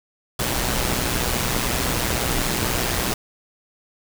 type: noise with amplitude modulation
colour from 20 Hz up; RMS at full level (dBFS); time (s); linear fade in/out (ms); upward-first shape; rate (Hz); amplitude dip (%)
pink; -20; 0.39-3.14; 5; sine; 122; 60
effects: none